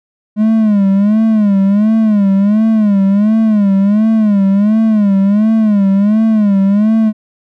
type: tone with vibrato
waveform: triangle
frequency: 208 Hz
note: G#3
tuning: 3 cents sharp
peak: -5 dBFS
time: 0.36-7.13 s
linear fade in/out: 50 ms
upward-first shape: sine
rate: 1.4 Hz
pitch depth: 120 cents each way
effects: none